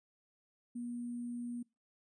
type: tone with sample-and-hold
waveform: sine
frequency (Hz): 240.2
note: B3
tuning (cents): -48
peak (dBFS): -38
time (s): 0.75-1.63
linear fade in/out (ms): 10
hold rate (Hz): 8820
effects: noise-tail reverb RT60 0.3 s tail -26 dB re dry + resampled to 22050 Hz